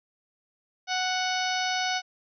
harmonic tone, 740 Hz, F#5, in tune, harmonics 1 / 2 / 3 / 4 / 5 / 6 / 7 / 8, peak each -29 / -32 / -34 / -35 / -36 / -37 / -37 / -38 dBFS, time 0.87-2.02 s, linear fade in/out 50 ms, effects none

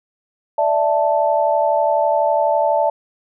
sine chord, D suspended second, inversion none, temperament equal, 587.3 / 659.3 / 880 Hz, D5 / E5 / A5, 0 / 0 / 0 cents, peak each -18 dBFS, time 0.58-2.9 s, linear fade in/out 5 ms, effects none

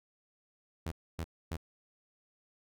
sawtooth tone bursts, 82 Hz, E2, 9 cents flat, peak -31 dBFS, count 3, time 0.86-1.568 s, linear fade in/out 5 ms, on 56 ms, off 270 ms, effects none

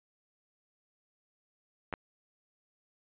clicks, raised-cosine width 0.5 ms, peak -20 dBFS, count 2, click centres 1.927 / 1.938 s, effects resampled to 8000 Hz

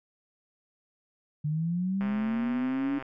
sine linear sweep, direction up, 146.83 to 285.4 Hz, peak -26 dBFS, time 1.44-2.99 s, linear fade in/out 10 ms
click train, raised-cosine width 0.5 ms, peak -25 dBFS, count 135, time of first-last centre 2.01-3.025 s, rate 132 Hz
effects none

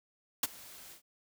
white noise with ADSR envelope, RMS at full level -27 dBFS, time 0.43-1.02 s, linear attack 4 ms, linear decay 28 ms, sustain -24 dB, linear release 100 ms, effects none

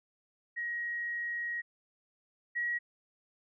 sine tone pair in turn, 1893 / 1909.5 Hz, A#6 / A#6, +26 / +41 cents, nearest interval unison, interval 15 cents, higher second, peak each -33 / -30 dBFS, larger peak second, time 0.56-1.62 / 2.55-2.79 s, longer first, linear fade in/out 20 ms, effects none

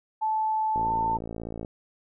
sine tone with pitch glide, 872 to 893.4 Hz, A5 to A5, -16 to +26 cents, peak -23 dBFS, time 0.21-1.18 s, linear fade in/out 20 ms, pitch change +42 cents, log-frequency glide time 0.76-0.93 s
click train, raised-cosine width 2 ms, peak -22 dBFS, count 51, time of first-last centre 0.76-1.648 s, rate 56.3 Hz
effects none

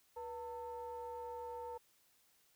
triangle ring-modulated tone, 208 Hz, G#3, 3 cents sharp, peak -38 dBFS, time 0.16-1.78 s, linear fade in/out 10 ms, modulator 694 Hz, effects white hiss -72 dBFS RMS until 2.55 s

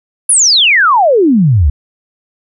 sine exponential sweep, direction down, 10740 to 65 Hz, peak -5 dBFS, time 0.29-1.7 s, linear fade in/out 5 ms, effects none

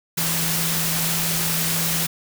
sine tone in noise, 164.81 Hz, E3, in tune, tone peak -27 dBFS, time 0.17-2.07 s, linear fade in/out 10 ms, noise white, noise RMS -23 dBFS, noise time 0.17-2.07 s, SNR -7 dB, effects none

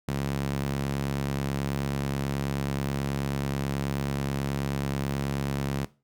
sawtooth tone with high-pass filter, 69.3 Hz, C#2, in tune, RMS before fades -29 dBFS, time 0.08-5.85 s, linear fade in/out 5 ms, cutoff 140 Hz, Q 1.7, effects noise-tail reverb RT60 0.3 s tail -18 dB re dry

